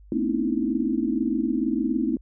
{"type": "tone cluster", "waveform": "sine", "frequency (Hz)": [222.7, 249.3, 266.6, 306.2, 328], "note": ["A3", "B3", "C4", "D#4", "E4"], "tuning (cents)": [21, 16, 33, -28, -9], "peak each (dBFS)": -28, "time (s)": [0.12, 2.17], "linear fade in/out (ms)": 2, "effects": ["added 50 Hz sine -46 dBFS peak until 2.21 s"]}